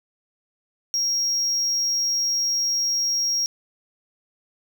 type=tone; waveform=triangle; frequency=5600 Hz; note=F8; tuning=4 cents sharp; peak=-19 dBFS; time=0.94-3.46 s; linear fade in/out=0 ms; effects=none